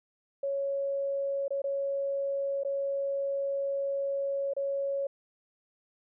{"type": "tone with dropouts", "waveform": "sine", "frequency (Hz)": 554.4, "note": "C#5", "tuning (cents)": 0, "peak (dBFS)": -28, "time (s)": [0.43, 5.07], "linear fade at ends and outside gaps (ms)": 5, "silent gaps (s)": [[1.481, 1.505], [1.619, 1.64], [2.635, 2.648], [4.536, 4.565]], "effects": []}